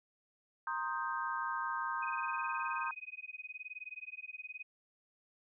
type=chord; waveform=sine; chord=C minor seventh; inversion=third; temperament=equal with one note detuned; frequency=932.3 / 1057.4 / 1244.5 / 1568 Hz; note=Bb5 / C6 / Eb6 / G6; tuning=0 / +18 / 0 / 0 cents; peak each=-40 dBFS; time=0.67-2.91 s; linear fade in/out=2 ms
type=tone with tremolo; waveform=sine; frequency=2505 Hz; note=D#7; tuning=11 cents sharp; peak=-40 dBFS; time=2.02-4.63 s; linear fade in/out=10 ms; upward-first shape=sine; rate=19 Hz; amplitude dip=100%
effects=none